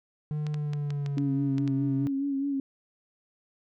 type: tone with pitch glide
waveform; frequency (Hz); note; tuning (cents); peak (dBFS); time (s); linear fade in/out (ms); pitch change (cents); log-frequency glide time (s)
triangle; 150.7 to 133.49; D3 to C3; +45 to +35; -26; 0.31-2.07; 0; -210; 0.48-1.71
type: clicks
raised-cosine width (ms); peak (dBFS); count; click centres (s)
0.2; -24; 8; 0.467 / 0.543 / 0.734 / 0.905 / 1.062 / 1.182 / 1.582 / 1.677
type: tone with vibrato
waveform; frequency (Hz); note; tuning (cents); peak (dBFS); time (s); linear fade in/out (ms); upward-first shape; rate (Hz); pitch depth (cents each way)
sine; 277.2; C#4; 0; -26; 1.17-2.6; 2; sine; 4.8; 40
effects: none